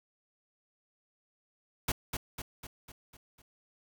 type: noise with echo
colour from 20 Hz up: pink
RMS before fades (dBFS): -30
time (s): 1.88-1.92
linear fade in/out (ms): 5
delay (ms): 250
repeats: 6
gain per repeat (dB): -5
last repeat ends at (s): 3.42
effects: none